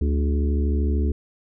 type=harmonic tone with a mistuned harmonic; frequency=73.1 Hz; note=D2; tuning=7 cents flat; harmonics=1 / 3 / 4 / 5 / 6; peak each=-19 / -29 / -31 / -33 / -35 dBFS; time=0.01-1.12 s; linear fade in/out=5 ms; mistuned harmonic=6; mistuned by=-50 cents; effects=none